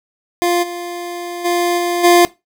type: tone with level steps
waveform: 25% pulse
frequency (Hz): 349.2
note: F4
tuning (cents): 0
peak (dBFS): -9 / -20 / -10 / -12 / -3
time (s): 0.42-2.25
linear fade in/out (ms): 0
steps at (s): 0.62 / 1.44 / 1.77 / 2.03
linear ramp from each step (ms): 20
effects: noise-tail reverb RT60 0.2 s tail -18 dB re dry